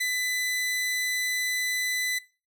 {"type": "tone", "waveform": "sawtooth", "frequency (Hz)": 2001, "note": "B6", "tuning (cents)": 22, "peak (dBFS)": -22, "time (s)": [0, 2.19], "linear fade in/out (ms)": 10, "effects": ["noise-tail reverb RT60 0.3 s tail -18 dB re dry"]}